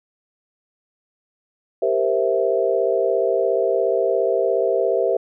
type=chord; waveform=sine; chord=C dominant seventh; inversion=second; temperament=equal; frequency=392 / 466.2 / 523.3 / 659.3 Hz; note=G4 / Bb4 / C5 / E5; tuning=0 / 0 / 0 / 0 cents; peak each=-22 dBFS; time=1.82-5.17 s; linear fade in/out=5 ms; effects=none